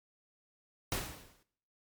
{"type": "noise with exponential decay", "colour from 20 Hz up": "pink", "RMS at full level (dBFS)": -32, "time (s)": [0.92, 1.43], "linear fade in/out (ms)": 1, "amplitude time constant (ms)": 110, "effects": ["noise-tail reverb RT60 0.7 s tail -20 dB re dry", "MP3 96 kbps"]}